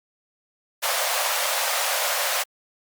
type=high-pass noise; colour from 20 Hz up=pink; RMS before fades=-24 dBFS; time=0.82-2.44 s; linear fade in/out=20 ms; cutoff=510 Hz; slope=96 dB/octave; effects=Opus 48 kbps